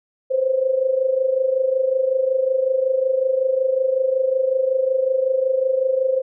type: tone with amplitude modulation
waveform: sine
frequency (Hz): 523.3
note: C5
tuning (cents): 0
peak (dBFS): -13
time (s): 0.3-6.22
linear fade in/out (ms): 20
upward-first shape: sine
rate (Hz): 25.4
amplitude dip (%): 70
effects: none